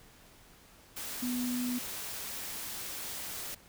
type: tone in noise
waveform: sine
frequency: 247 Hz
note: B3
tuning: in tune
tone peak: -31 dBFS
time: 1.22-1.79 s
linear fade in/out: 10 ms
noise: white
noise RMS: -40 dBFS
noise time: 0.96-3.55 s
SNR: +6 dB
effects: pink hiss -58 dBFS RMS until 3.68 s